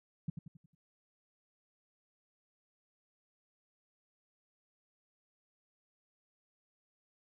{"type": "tone with echo", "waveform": "sine", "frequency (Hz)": 159.4, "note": "D#3", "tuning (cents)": 42, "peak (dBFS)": -31, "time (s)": [0.28, 0.3], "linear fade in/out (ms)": 5, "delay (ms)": 90, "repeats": 5, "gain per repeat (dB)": -7, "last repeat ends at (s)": 0.75, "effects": []}